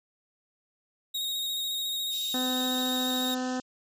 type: tone with vibrato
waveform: 40% pulse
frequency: 3751 Hz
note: A#7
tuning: 10 cents sharp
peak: -28 dBFS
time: 1.14-3.35 s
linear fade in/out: 10 ms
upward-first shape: square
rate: 14 Hz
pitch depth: 20 cents each way
type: band-pass noise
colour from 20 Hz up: white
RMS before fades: -45 dBFS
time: 2.1-3.62 s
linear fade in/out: 50 ms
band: 2600 to 7400 Hz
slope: 96 dB/octave
type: harmonic tone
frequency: 254.3 Hz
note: C4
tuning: 49 cents flat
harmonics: 1 / 2 / 3 / 4 / 5 / 6 / 7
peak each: -30 / -37 / -37 / -45 / -44 / -44 / -45 dBFS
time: 2.34-3.6 s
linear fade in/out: 2 ms
effects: none